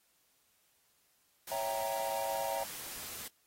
white noise, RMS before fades -44 dBFS, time 1.47-3.28 s, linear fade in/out 5 ms
triangle chord, C# diminished seventh, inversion none, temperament equal, 554.4 / 659.3 / 784 / 932.3 Hz, C#5 / E5 / G5 / Bb5, 0 / 0 / 0 / 0 cents, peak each -37 dBFS, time 1.51-2.64 s, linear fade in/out 10 ms
effects white hiss -72 dBFS RMS until 3.46 s + AAC 48 kbps

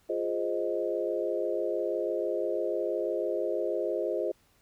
sine chord, F minor seventh, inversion none, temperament equal, 349.2 / 415.3 / 523.3 / 622.3 Hz, F4 / Ab4 / C5 / Eb5, 0 / 0 / 0 / 0 cents, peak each -33 dBFS, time 0.09-4.32 s, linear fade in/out 10 ms, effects pink hiss -66 dBFS RMS until 4.61 s

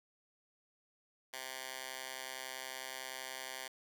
10% pulse tone with high-pass filter, 130.81 Hz, C3, in tune, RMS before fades -45 dBFS, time 1.33-3.68 s, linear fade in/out 5 ms, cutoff 1200 Hz, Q 0.56, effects none

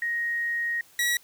sine / sawtooth tone pair in turn, 1875 / 1923.3 Hz, A#6 / B6, +10 / -46 cents, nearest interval unison, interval 44 cents, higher second, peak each -25 / -19 dBFS, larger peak second, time 0.02-0.81 / 0.99-1.17 s, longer first, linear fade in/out 2 ms, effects white hiss -56 dBFS RMS until 1.23 s

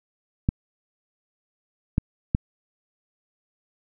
clicks, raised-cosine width 5 ms, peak -7 dBFS, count 3, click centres 0.489 / 1.981 / 2.349 s, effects none

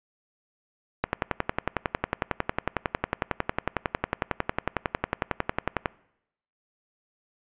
click train, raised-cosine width 0.5 ms, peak -8 dBFS, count 54, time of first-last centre 1.04-5.858 s, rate 11 Hz, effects noise-tail reverb RT60 0.8 s tail -23 dB re dry + resampled to 8000 Hz

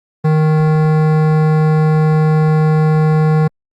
sine tone with hard clipping, 155.5 Hz, D#3, 1 cent flat, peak -11 dBFS, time 0.24-3.48 s, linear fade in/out 10 ms, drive 16 dB, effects Opus 32 kbps

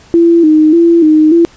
sine tone with vibrato, 323.2 Hz, E4, 34 cents flat, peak -3 dBFS, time 0.14-1.45 s, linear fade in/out 0 ms, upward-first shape square, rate 1.7 Hz, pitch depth 75 cents each way, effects pink hiss -41 dBFS RMS until 1.56 s + resampled to 16000 Hz

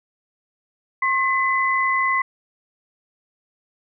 sine tone pair together, 1073 / 2017 Hz, C6 / B6, +43 / +36 cents, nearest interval major seventh, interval 1093 cents, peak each -20 dBFS, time 1.02-2.22 s, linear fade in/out 5 ms, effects none

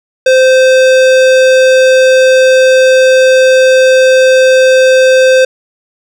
sine tone with hard clipping, 519 Hz, C5, 14 cents flat, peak -5 dBFS, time 0.26-5.45 s, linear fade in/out 5 ms, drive 18 dB, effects none

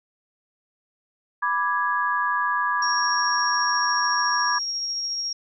sine chord, G# diminished, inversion first, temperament equal, 987.8 / 1174.7 / 1661.2 Hz, B5 / D6 / G#6, 0 / 0 / 0 cents, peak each -25 dBFS, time 1.42-4.59 s, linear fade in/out 10 ms
sine tone with tremolo, 5588 Hz, F8, in tune, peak -24 dBFS, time 2.82-5.33 s, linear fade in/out 5 ms, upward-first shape triangle, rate 14 Hz, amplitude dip 25%
effects none

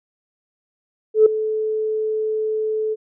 sine tone with ADSR envelope, 434.1 Hz, A4, 23 cents flat, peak -5 dBFS, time 1.14-2.96 s, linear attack 120 ms, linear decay 5 ms, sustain -14 dB, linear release 34 ms, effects tanh soft clip ceiling -1 dBFS

